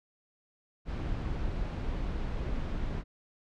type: noise with amplitude modulation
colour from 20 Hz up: brown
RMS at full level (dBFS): -32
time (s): 0.85-3.04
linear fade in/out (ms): 50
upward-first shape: sine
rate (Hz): 258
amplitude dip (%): 25
effects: low-pass 4000 Hz 12 dB/octave